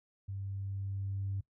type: tone with level ramp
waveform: sine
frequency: 98 Hz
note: G2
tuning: in tune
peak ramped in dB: -37 to -32 dBFS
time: 0.28-1.41 s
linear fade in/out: 10 ms
effects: noise-tail reverb RT60 0.1 s tail -20 dB re dry + tanh soft clip ceiling -28 dBFS